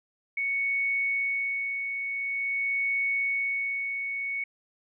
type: tone with tremolo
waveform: sine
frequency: 2221 Hz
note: C#7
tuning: 3 cents sharp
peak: -24 dBFS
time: 0.37-4.44 s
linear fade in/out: 5 ms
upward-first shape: sine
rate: 0.47 Hz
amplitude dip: 45%
effects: none